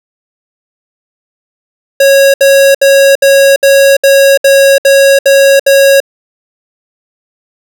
square tone bursts, 550 Hz, C#5, 14 cents flat, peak -3 dBFS, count 10, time 2-6.003 s, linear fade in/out 5 ms, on 340 ms, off 67 ms, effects none

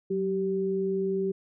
sine tone pair together, 187.09 / 386.7 Hz, F#3 / G4, +19 / -24 cents, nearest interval octave + minor second, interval 1257 cents, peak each -31 / -26 dBFS, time 0.1-1.32 s, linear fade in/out 10 ms, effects none

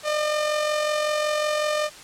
sawtooth tone with amplitude modulation, 604 Hz, D5, 48 cents sharp, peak -16 dBFS, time 0.03-1.9 s, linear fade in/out 50 ms, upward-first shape sine, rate 45.4 Hz, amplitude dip 40%, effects white hiss -43 dBFS RMS until 2.03 s + low-pass 8000 Hz 12 dB/octave

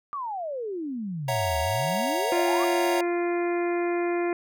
sine exponential two-way sweep, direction down then up, 1200 to 73.42 to 1200 Hz, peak -29 dBFS, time 0.13-2.64 s, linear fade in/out 0 ms, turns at 1.59 s
square chord, F# dominant seventh, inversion second, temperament equal, 554.4 / 659.3 / 740 / 932.3 Hz, C#5 / E5 / F#5 / A#5, 0 / 0 / 0 / 0 cents, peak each -31 / -31 / -32 / -31 dBFS, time 1.28-3.01 s, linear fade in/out 5 ms
harmonic tone, 347.6 Hz, F4, 8 cents flat, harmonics 1 / 2 / 3 / 4 / 5 / 6 / 7, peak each -24 / -32 / -38 / -41 / -40 / -39 / -41 dBFS, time 2.32-4.33 s, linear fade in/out 2 ms
effects none

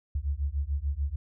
sine beating tone pair, 67.7 / 74.5 Hz, C#2 / D2, -40 / +25 cents, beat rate 6.8 Hz, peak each -30 dBFS, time 0.15-1.16 s, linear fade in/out 5 ms, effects none

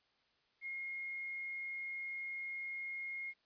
sine tone with quantisation, 2146 Hz, C7, 43 cents sharp, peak -40 dBFS, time 0.61-3.34 s, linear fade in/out 50 ms, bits 11, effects white hiss -75 dBFS RMS until 3.45 s + resampled to 11025 Hz

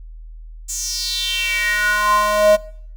square tone with high-pass filter sweep, 209.1 Hz, G#3, 12 cents sharp, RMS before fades -18 dBFS, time 0.68-2.57 s, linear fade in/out 20 ms, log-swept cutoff 7400 to 570 Hz, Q 5.4, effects noise-tail reverb RT60 0.6 s tail -21 dB re dry + added 40 Hz sine -33 dBFS peak until 2.96 s

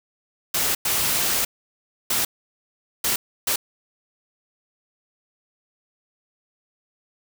white noise bursts at uneven times, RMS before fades -22 dBFS, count 5, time 0.54-0.75 / 0.85-1.45 / 2.1-2.25 / 3.04-3.16 / 3.47-3.56 s, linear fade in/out 5 ms, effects none

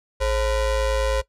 square ring-modulated tone, 239.4 Hz, A#3, 46 cents sharp, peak -17 dBFS, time 0.2-1.22 s, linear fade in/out 20 ms, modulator 294 Hz, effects noise-tail reverb RT60 0.1 s tail -19 dB re dry + low-pass 9000 Hz 12 dB/octave

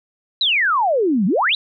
sine exponential two-way sweep, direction down then up, 4081 to 174.61 to 4081 Hz, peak -14 dBFS, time 0.41-1.55 s, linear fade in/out 2 ms, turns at 1.26 s, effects none

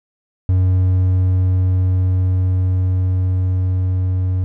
triangle tone with level ramp, 92.4 Hz, F#2, 2 cents flat, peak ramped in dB -9 to -13 dBFS, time 0.49-4.44 s, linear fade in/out 0 ms, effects none

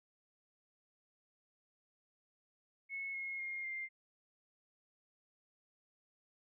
sine tone with pitch steps, 2192 / 2162 / 2132 / 2103 Hz, C#7 / C#7 / C7 / C7, -20 / -44 / +32 / +8 cents, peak -39 dBFS, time 2.89-3.89 s, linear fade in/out 50 ms, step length 250 ms, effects none

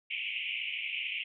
white band-pass noise, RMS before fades -36 dBFS, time 0.1-1.24 s, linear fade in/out 10 ms, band 2200 to 3000 Hz, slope 96 dB/octave, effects none

